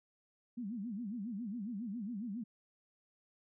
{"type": "tone with vibrato", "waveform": "sine", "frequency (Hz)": 218.6, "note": "A3", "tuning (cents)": -11, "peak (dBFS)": -38, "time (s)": [0.57, 2.44], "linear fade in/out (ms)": 10, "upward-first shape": "sine", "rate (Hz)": 7.3, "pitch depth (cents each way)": 230, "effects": []}